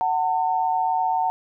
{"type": "tone pair together", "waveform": "sine", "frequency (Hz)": [746.2, 902], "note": ["F#5", "A5"], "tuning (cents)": [14, 43], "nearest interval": "minor third", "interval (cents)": 329, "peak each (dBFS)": -22, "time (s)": [0.01, 1.3], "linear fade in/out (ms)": 0, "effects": []}